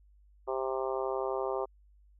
harmonic tone, 131.8 Hz, C3, 13 cents sharp, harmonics 3 / 4 / 5 / 6 / 7 / 8 / 9, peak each -34 / -36 / -38 / -40 / -41 / -42 / -43 dBFS, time 0.47-1.66 s, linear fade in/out 20 ms, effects added 50 Hz sine -58 dBFS peak until 2.19 s

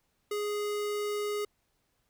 square tone, 415.3 Hz, G#4, in tune, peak -31 dBFS, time 0.31-1.45 s, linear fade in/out 5 ms, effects pink hiss -75 dBFS RMS until 2.09 s

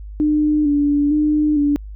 sine tone with vibrato, 295.3 Hz, D4, 10 cents sharp, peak -13 dBFS, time 0.2-1.76 s, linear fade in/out 0 ms, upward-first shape square, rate 1.1 Hz, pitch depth 36 cents each way, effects added 51 Hz sine -30 dBFS peak until 1.95 s

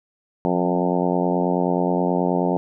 harmonic tone with a mistuned harmonic, 89.4 Hz, F2, 41 cents sharp, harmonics 2 / 3 / 4 / 5 / 6 / 7 / 8 / 9 / 10, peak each -23 / -25 / -26 / -27 / -28 / -28 / -29 / -30 / -30 dBFS, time 0.45-2.57 s, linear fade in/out 0 ms, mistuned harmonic 2, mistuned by -16 cents, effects none

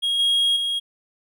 triangle tone with level steps, 3278 Hz, G#7, 23 cents flat, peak -18 / -15 / -20 dBFS, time 0.02-0.8 s, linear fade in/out 20 ms, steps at 0.19 / 0.56 s, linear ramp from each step 5 ms, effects none

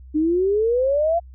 sine exponential sweep, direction up, 298.4 to 698.5 Hz, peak -16 dBFS, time 0.14-1.2 s, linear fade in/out 20 ms, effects added 64 Hz sine -39 dBFS peak until 1.34 s

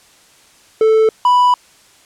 triangle tone pair in turn, 440 / 987.8 Hz, A4 / B5, 0 / 0 cents, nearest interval octave + major second, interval 1400 cents, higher second, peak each -6 dBFS, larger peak neither, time 0.81-1.09 / 1.25-1.54 s, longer second, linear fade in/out 2 ms, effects white hiss -48 dBFS RMS until 2.05 s + low-pass 9000 Hz 12 dB/octave

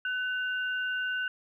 sine tone pair together, 1503.3 / 2802 Hz, F#6 / F7, +27 / +5 cents, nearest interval major seventh, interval 1078 cents, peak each -29 / -38 dBFS, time 0.05-1.28 s, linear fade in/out 2 ms, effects none

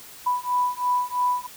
sine beating tone pair, 987.8 / 990.8 Hz, B5 / B5, 0 / +5 cents, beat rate 3 Hz, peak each -24 dBFS, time 0.26-1.47 s, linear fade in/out 10 ms, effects white hiss -44 dBFS RMS until 1.56 s

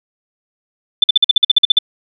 sine tone bursts, 3520 Hz, A7, in tune, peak -4 dBFS, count 12, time 1.02-1.788 s, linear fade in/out 5 ms, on 20 ms, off 48 ms, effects none

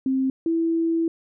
sine tone pair in turn, 264.3 / 330 Hz, C4 / E4, +18 / +2 cents, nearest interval major third, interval 384 cents, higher second, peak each -19 dBFS, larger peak neither, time 0.06-0.3 / 0.46-1.08 s, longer second, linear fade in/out 2 ms, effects none

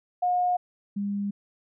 sine tone pair in turn, 719 / 201.8 Hz, F#5 / G#3, -50 / -49 cents, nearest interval octave + minor seventh, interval 2199 cents, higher first, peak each -21 / -26 dBFS, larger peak first, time 0.22-0.57 / 0.96-1.31 s, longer neither, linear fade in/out 10 ms, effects none

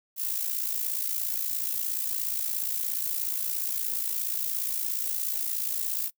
violet noise with amplitude modulation, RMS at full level -27 dBFS, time 0.16-6.11 s, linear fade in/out 50 ms, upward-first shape sine, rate 57 Hz, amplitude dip 65%, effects noise-tail reverb RT60 0.1 s tail -23 dB re dry

